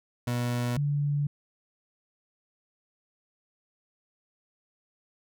30% pulse / sine tone pair in turn, 121.6 / 144.61 Hz, B2 / D3, -26 / -26 cents, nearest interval minor third, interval 300 cents, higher second, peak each -24 dBFS, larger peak neither, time 0.27-0.77 / 0.77-1.27 s, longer neither, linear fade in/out 5 ms, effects none

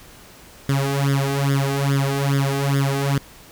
sawtooth tone with flanger, 138.59 Hz, C#3, in tune, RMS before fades -20 dBFS, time 0.69-3.18 s, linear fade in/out 0 ms, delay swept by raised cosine 0.58 to 2.58 ms, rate 2.4 Hz, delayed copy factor +1, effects pink hiss -45 dBFS RMS until 3.51 s

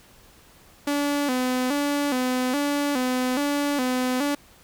sawtooth tone with vibrato, 270 Hz, C#4, 45 cents flat, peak -18 dBFS, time 0.87-4.35 s, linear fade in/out 5 ms, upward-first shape square, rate 1.2 Hz, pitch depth 110 cents each way, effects pink hiss -53 dBFS RMS until 4.63 s

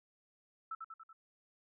sine tone with echo, 1318.5 Hz, E6, in tune, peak -38 dBFS, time 0.71-0.75 s, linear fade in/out 5 ms, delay 95 ms, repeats 4, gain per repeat -4 dB, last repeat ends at 1.13 s, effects none

